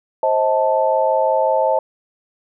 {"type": "chord", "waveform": "sine", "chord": "A diminished", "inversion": "first", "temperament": "just", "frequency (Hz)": [528, 633.6, 880], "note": ["C5", "Eb5", "A5"], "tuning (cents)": [16, 31, 0], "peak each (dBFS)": -18, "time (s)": [0.23, 1.79], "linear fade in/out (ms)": 2, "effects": []}